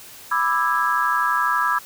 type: chord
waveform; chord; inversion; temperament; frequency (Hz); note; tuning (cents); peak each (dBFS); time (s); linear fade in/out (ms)
sine; E dominant seventh; second; just; 988.9 / 1186.7 / 1318.5 / 1648.1; B5 / D6 / E6 / G#6; +2 / +18 / 0 / -14; -23; 0.31-1.79; 10
effects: white hiss -42 dBFS RMS until 1.85 s